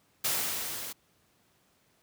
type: noise with level ramp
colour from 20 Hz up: white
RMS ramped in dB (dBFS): -28 to -40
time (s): 0.24-0.93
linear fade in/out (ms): 10
effects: pink hiss -68 dBFS RMS until 2.02 s + high-pass 80 Hz 12 dB/octave